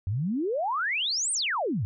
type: exponential two-way sweep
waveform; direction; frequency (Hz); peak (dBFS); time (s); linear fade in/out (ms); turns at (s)
sine; up then down; 88.9 to 9300 to 88.9; -25; 0.07-1.85; 0; 1.32
effects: none